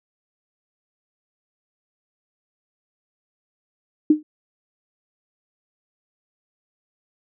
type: tone with exponential decay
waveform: sine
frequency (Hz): 304.8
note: D#4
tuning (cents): -36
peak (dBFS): -7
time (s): 4.1-4.23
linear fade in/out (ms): 5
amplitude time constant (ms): 27
effects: none